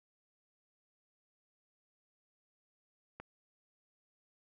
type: click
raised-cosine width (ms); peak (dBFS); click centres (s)
0.5; -30; 3.2
effects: none